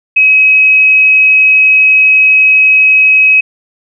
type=tone; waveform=sine; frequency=2548 Hz; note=D#7; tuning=41 cents sharp; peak=-3 dBFS; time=0.16-3.41 s; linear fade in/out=10 ms; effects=none